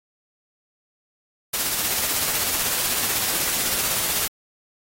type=noise with tremolo; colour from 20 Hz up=white; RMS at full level=-22 dBFS; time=1.53-4.28 s; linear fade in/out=10 ms; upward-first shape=sine; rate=16 Hz; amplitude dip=30%; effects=AAC 48 kbps